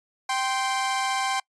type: tone pair together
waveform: sawtooth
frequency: 781.1 / 1046.5 Hz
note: G5 / C6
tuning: -6 / 0 cents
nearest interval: perfect fourth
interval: 506 cents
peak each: -22 / -24 dBFS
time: 0.29-1.4 s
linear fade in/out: 5 ms
effects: noise-tail reverb RT60 0.1 s tail -25 dB re dry + resampled to 22050 Hz